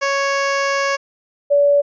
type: tone pair in turn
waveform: 15% pulse / sine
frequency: 554.4 / 573 Hz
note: C#5 / D5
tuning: 0 / -43 cents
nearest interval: minor second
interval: 57 cents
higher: second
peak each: -10 dBFS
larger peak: neither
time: 0.01-0.97 / 1.5-1.82 s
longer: first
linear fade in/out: 20 ms
effects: resampled to 16000 Hz